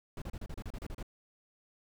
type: noise bursts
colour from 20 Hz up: brown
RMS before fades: -40 dBFS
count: 11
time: 0.17-1.028 s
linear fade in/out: 2 ms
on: 48 ms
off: 33 ms
effects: none